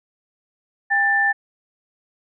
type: tone pair together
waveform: sine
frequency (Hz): 803.1 / 1771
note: G5 / A6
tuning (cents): +42 / +11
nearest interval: octave + major second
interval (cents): 1369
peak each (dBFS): -22 / -16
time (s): 0.9-1.33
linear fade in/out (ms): 20
effects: none